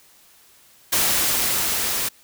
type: noise with level ramp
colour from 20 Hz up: white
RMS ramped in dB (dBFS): -19 to -24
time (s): 0.92-2.09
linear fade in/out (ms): 10
effects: white hiss -53 dBFS RMS until 2.23 s